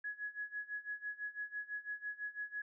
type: tone with tremolo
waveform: sine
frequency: 1681 Hz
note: G#6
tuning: 20 cents sharp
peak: -37 dBFS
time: 0.04-2.62 s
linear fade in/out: 5 ms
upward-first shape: sine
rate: 6 Hz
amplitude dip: 90%
effects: none